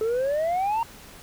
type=exponential sweep; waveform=sine; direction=up; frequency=430 to 937 Hz; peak=-19 dBFS; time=0.01-0.83 s; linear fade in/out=2 ms; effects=tanh soft clip ceiling -21 dBFS + pink hiss -46 dBFS RMS until 1.22 s